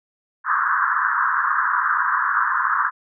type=band-pass noise; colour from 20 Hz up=pink; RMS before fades=-20 dBFS; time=0.44-2.91 s; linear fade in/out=50 ms; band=1000 to 1700 Hz; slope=96 dB/octave; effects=none